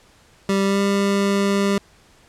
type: tone with pitch glide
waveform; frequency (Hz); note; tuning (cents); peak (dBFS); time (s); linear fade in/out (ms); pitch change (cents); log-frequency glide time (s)
25% pulse; 196 to 199.2; G3 to G3; 0 to +28; -13; 0.49-1.78; 2; +28; 0.64-0.8
effects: pink hiss -53 dBFS RMS until 2.28 s + low-pass 9000 Hz 12 dB/octave